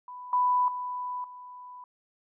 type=tone with level steps; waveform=sine; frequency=993 Hz; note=B5; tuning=9 cents sharp; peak=-39 / -21 / -31 / -42 dBFS; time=0.08-1.84 s; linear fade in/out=2 ms; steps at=0.33 / 0.68 / 1.24 s; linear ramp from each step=2 ms; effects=none